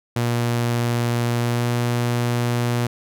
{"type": "tone with pitch glide", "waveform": "sawtooth", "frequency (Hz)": [119.1, 120], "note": ["A#2", "B2"], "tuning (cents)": [38, -49], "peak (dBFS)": -15, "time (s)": [0.16, 2.87], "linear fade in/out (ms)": 5, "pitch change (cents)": 13, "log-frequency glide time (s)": [1.34, 1.66], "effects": []}